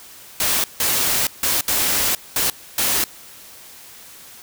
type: noise bursts at uneven times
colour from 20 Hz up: white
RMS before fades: -19 dBFS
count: 6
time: 0.4-0.64 / 0.8-1.27 / 1.43-1.61 / 1.68-2.15 / 2.36-2.5 / 2.78-3.04 s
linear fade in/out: 2 ms
effects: white hiss -42 dBFS RMS until 4.42 s